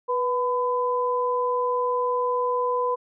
sine tone pair together, 491.7 / 1007 Hz, B4 / B5, -8 / +33 cents, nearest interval octave, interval 1241 cents, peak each -24 dBFS, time 0.08-2.96 s, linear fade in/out 20 ms, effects none

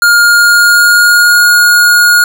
square tone with pitch glide, 1415 to 1435.6 Hz, F6 to F6, +22 to +47 cents, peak -4 dBFS, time 0.02-2.24 s, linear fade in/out 2 ms, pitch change +25 cents, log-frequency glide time 0.17-1.5 s, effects none

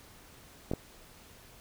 clicks, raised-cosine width 2 ms, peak -18 dBFS, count 2, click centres 0.714 / 0.736 s, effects pink hiss -55 dBFS RMS until 1.6 s

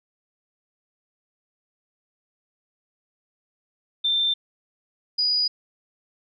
sine tone pair in turn, 3573 / 4917 Hz, A7 / D#8, +26 / -21 cents, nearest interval tritone, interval 553 cents, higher second, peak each -19 dBFS, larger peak neither, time 4.04-4.34 / 5.18-5.48 s, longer neither, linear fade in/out 10 ms, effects none

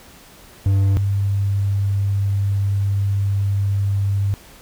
triangle / sine tone pair in turn, 97.9 / 99.44 Hz, G2 / G2, -2 / +25 cents, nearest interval unison, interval 27 cents, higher second, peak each -11 / -16 dBFS, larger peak first, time 0.66-0.97 / 0.97-4.34 s, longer second, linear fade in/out 0 ms, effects pink hiss -45 dBFS RMS until 4.61 s

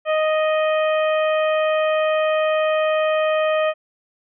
harmonic tone, 622.3 Hz, D#5, in tune, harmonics 1 / 2 / 3 / 4 / 5, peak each -17 / -25 / -29 / -30 / -34 dBFS, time 0.05-3.74 s, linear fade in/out 50 ms, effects none

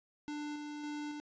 square tone with tremolo, 296.5 Hz, D4, 17 cents sharp, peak -39 dBFS, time 0.28-1.2 s, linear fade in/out 0 ms, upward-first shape square, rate 1.8 Hz, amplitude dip 30%, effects resampled to 16000 Hz + 11-bit

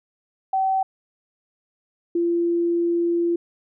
sine tone pair in turn, 766 / 342.1 Hz, G5 / F4, -40 / -36 cents, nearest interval octave + major second, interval 1396 cents, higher first, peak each -18 dBFS, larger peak neither, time 0.53-0.83 / 2.15-3.36 s, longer second, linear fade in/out 5 ms, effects none

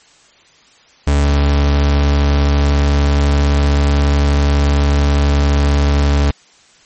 40% pulse tone, 71.5 Hz, D2, 46 cents flat, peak -9 dBFS, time 1.07-6.31 s, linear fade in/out 5 ms, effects white hiss -48 dBFS RMS until 6.85 s + MP3 32 kbps

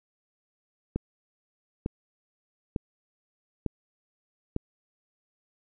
click train, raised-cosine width 3 ms, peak -15 dBFS, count 5, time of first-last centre 0.96-4.564 s, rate 1.11 Hz, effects none

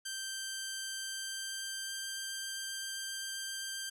10% pulse tone with pitch glide, 1566 to 1576.9 Hz, G6 to G6, -2 to +10 cents, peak -29 dBFS, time 0.05-3.9 s, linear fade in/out 10 ms, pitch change +12 cents, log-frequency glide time 0.99-1.95 s, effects none

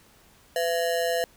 square ring-modulated tone, 589 Hz, D5, 5 cents sharp, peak -21 dBFS, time 0.56-1.24 s, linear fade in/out 0 ms, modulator 85.7 Hz, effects pink hiss -57 dBFS RMS until 1.36 s

